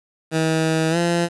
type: tone with pitch glide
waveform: 15% pulse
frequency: 160 to 171.48 Hz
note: D#3 to F3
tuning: +49 to -31 cents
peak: -11 dBFS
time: 0.31-1.29 s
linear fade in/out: 50 ms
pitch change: +120 cents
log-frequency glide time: 0.9-0.97 s
effects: resampled to 24000 Hz + 8-bit